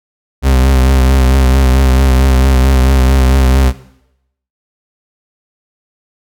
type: tone with vibrato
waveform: 40% pulse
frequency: 65.41 Hz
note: C2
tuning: in tune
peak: -6 dBFS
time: 0.42-3.73 s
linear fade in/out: 50 ms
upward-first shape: triangle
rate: 4.5 Hz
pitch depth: 52 cents each way
effects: noise-tail reverb RT60 0.8 s tail -17 dB re dry